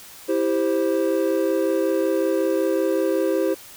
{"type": "chord", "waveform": "triangle", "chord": "C major", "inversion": "first", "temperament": "just", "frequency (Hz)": [327, 392.4, 523.3], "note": ["E4", "G4", "C5"], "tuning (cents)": [-14, 2, 0], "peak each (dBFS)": -21, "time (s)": [0.28, 3.55], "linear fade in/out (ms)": 20, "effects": ["white hiss -43 dBFS RMS until 3.76 s"]}